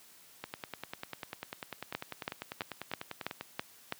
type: two click trains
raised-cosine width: 0.3 ms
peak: -17 / -22 dBFS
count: 7 / 31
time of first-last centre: 1.95-3.924 / 0.44-3.41 s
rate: 3.04 / 10.1 Hz
effects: white hiss -58 dBFS RMS until 3.99 s + high-pass 100 Hz 12 dB/octave